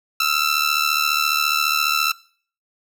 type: ring-modulated tone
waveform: 15% pulse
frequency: 1332 Hz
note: E6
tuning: 18 cents sharp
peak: -8 dBFS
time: 0.2-2.12 s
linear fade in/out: 2 ms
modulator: 37.3 Hz
effects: noise-tail reverb RT60 0.5 s tail -22 dB re dry